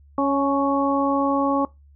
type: harmonic tone with a mistuned harmonic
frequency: 277.2 Hz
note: C#4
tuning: in tune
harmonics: 1 / 2 / 3 / 4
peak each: -21 / -24 / -26 / -24 dBFS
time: 0.18-1.65 s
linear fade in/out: 2 ms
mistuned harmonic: 3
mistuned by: +21 cents
effects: noise-tail reverb RT60 0.2 s tail -21 dB re dry + added 71 Hz sine -48 dBFS peak until 1.95 s